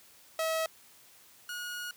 sawtooth tone pair in turn, 644 / 1445.7 Hz, E5 / F#6, -41 / -41 cents, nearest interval octave + major second, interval 1400 cents, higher second, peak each -25 / -33 dBFS, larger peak first, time 0.39-0.66 / 1.49-1.91 s, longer second, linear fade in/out 2 ms, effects white hiss -58 dBFS RMS until 1.96 s + high-pass 60 Hz 12 dB/octave

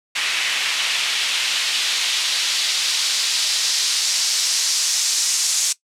white noise with band-pass filter sweep, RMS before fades -20 dBFS, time 0.15-5.73 s, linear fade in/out 10 ms, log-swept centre 2500 to 6400 Hz, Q 1.5, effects noise-tail reverb RT60 0.1 s tail -18 dB re dry + low-pass 10000 Hz 12 dB/octave

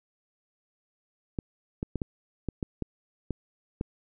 clicks, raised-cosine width 3 ms, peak -17 dBFS, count 9, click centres 1.388 / 1.829 / 1.957 / 2.018 / 2.487 / 2.628 / 2.823 / 3.307 / 3.811 s, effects none

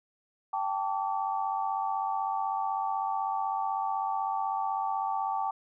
sine chord, G suspended second, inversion none, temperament equal with one note detuned, 784 / 880 / 1150.5 Hz, G5 / A5 / D6, 0 / 0 / -36 cents, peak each -31 / -32 / -35 dBFS, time 0.53-5.51 s, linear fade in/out 5 ms, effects none

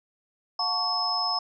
sine tone cluster, 722 / 889 / 1119 / 5190 Hz, F#5 / A5 / C#6 / E8, -43 / +18 / +16 / -28 cents, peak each -32 / -33 / -31 / -26 dBFS, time 0.59-1.39 s, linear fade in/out 5 ms, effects none

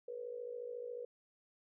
sine tone with amplitude modulation, 484.6 Hz, B4, 33 cents flat, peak -38 dBFS, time 0.08-1.05 s, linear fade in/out 5 ms, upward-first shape sine, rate 54.1 Hz, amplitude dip 75%, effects none

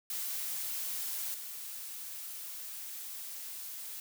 blue noise with level steps, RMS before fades -37 / -43 dBFS, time 0.1-4 s, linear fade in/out 2 ms, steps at 1.34 s, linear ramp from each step 2 ms, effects none

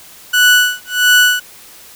30% pulse tone with tremolo, 1480 Hz, F#6, in tune, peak -3 dBFS, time 0.33-1.4 s, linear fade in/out 10 ms, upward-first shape sine, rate 1.5 Hz, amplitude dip 100%, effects white hiss -39 dBFS RMS until 1.95 s

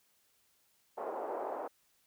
white band-pass noise, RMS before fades -39 dBFS, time 0.97-1.68 s, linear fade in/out 10 ms, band 390 to 840 Hz, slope 24 dB/octave, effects white hiss -72 dBFS RMS until 2.06 s

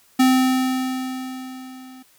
square tone with level ramp, 258.5 Hz, C4, 21 cents flat, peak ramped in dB -12 to -41 dBFS, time 0.19-2.03 s, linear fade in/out 10 ms, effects white hiss -56 dBFS RMS until 2.18 s

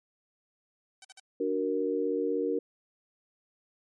5% pulse tone bursts, 763 Hz, G5, 47 cents flat, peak -36 dBFS, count 3, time 1.02-1.198 s, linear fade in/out 2 ms, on 26 ms, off 50 ms
sine chord, D augmented, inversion none, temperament equal, 293.7 / 370 / 466.2 Hz, D4 / F#4 / A#4, 0 / 0 / 0 cents, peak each -32 / -32 / -29 dBFS, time 1.4-2.59 s, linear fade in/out 5 ms
effects MP3 48 kbps

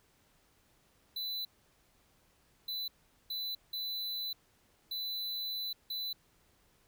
square tone bursts at uneven times, 3999 Hz, B7, 21 cents sharp, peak -36 dBFS, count 6, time 1.16-1.45 / 2.68-2.88 / 3.3-3.55 / 3.73-4.33 / 4.91-5.73 / 5.9-6.13 s, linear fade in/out 5 ms, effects pink hiss -69 dBFS RMS until 6.87 s

